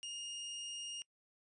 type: tone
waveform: sawtooth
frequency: 2843 Hz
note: F7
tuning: 30 cents sharp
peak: -39 dBFS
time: 0.03-1.02 s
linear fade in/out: 0 ms
effects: noise-tail reverb RT60 0.1 s tail -24 dB re dry + resampled to 22050 Hz